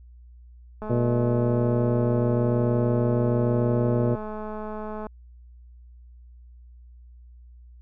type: click train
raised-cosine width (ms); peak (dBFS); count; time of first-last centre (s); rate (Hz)
1; -22; 910; 0.82-5.068; 214
type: harmonic tone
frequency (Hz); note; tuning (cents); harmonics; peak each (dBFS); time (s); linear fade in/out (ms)
120.2; B2; -46; 1 / 2 / 3 / 4 / 5; -23 / -26 / -28 / -29 / -30; 0.89-4.16; 20
effects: added 60 Hz sine -45 dBFS peak until 7.81 s